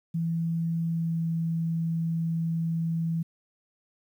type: tone with pitch glide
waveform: sine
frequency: 165.8 to 164.75 Hz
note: E3 to E3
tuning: +10 to -1 cents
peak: -25 dBFS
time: 0.14-3.23 s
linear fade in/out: 10 ms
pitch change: -11 cents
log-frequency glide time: 0.86-1.24 s
effects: 10-bit